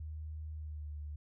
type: tone with pitch glide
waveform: sine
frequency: 77.4 to 74.38 Hz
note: D#2 to D2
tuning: -9 to +23 cents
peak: -40 dBFS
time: 0-1.16 s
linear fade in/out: 5 ms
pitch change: -68 cents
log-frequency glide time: 0.55-0.92 s
effects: none